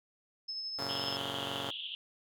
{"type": "tone with tremolo", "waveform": "sine", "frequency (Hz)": 5210, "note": "E8", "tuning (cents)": -21, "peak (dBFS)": -35, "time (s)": [0.48, 1.17], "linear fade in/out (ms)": 10, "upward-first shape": "triangle", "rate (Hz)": 12, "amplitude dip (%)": 35}
{"type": "chord", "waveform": "5% pulse", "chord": "F# major", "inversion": "none", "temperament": "just", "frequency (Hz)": [92.5, 115.62, 138.75], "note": ["F#2", "A#2", "C#3"], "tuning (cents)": [0, -14, 2], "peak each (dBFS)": [-34, -33, -30], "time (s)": [0.78, 1.71], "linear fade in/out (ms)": 10}
{"type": "band-pass noise", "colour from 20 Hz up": "white", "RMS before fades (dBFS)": -41, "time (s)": [0.89, 1.95], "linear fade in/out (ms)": 0, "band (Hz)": [2900, 3400], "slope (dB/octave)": 96}
{"effects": []}